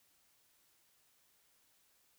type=silence; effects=white hiss -72 dBFS RMS until 2.18 s